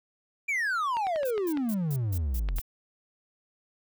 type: exponential sweep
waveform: triangle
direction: down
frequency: 2401 to 38.04 Hz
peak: -24 dBFS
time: 0.48-2.6 s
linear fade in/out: 10 ms
type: clicks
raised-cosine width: 0.3 ms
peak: -22 dBFS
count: 8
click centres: 0.969 / 1.069 / 1.16 / 1.232 / 1.379 / 1.573 / 2.488 / 2.585 s
type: noise bursts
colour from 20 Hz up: violet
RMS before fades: -40 dBFS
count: 7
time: 1.25-2.616 s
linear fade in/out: 5 ms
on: 58 ms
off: 160 ms
effects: none